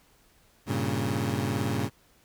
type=chord; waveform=20% pulse; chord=G diminished; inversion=none; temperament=equal with one note detuned; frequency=98.79 / 116.54 / 138.59 Hz; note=G2 / Bb2 / Db3; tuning=+14 / 0 / 0 cents; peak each=-26 dBFS; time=0.66-1.9 s; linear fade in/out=50 ms; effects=pink hiss -62 dBFS RMS until 2.24 s